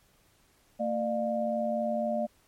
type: tone cluster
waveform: sine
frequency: 226.1 / 600 / 704 Hz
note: A3 / D5 / F5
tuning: +47 / +37 / +14 cents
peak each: -32 / -29 / -34 dBFS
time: 0.79-2.27 s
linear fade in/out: 20 ms
effects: pink hiss -65 dBFS RMS until 2.47 s + MP3 64 kbps